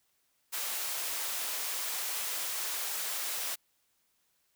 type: high-pass noise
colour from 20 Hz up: white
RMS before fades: -35 dBFS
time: 0.52-3.56 s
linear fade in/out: 20 ms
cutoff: 550 Hz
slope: 12 dB/octave
effects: white hiss -74 dBFS RMS until 4.55 s